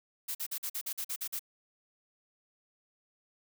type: noise bursts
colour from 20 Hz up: blue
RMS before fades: -36 dBFS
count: 10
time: 0.28-1.394 s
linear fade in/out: 10 ms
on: 70 ms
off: 46 ms
effects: none